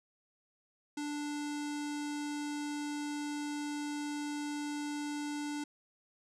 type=tone with low-pass filter; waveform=square; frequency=293.7 Hz; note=D4; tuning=in tune; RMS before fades=-38 dBFS; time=0.97-5.64 s; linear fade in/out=5 ms; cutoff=7900 Hz; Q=1.8; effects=none